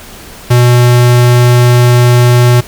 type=tone; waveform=square; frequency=122.2 Hz; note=B2; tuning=18 cents flat; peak=-4 dBFS; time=0.5-2.61 s; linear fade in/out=10 ms; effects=pink hiss -31 dBFS RMS until 2.67 s